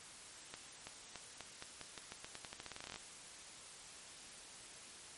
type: accelerating click train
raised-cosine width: 0.2 ms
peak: -28 dBFS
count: 23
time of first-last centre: 0.54-2.96 s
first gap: 330 ms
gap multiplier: 0.87
effects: white hiss -54 dBFS RMS until 5.17 s + MP3 48 kbps